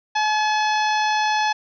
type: harmonic tone with a mistuned harmonic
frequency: 854 Hz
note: G#5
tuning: 48 cents sharp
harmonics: 1 / 2 / 3 / 4 / 5 / 6 / 7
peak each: -19 / -25 / -29 / -31 / -33 / -35 / -36 dBFS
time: 0.15-1.53 s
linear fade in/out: 10 ms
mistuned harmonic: 6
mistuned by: +15 cents
effects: none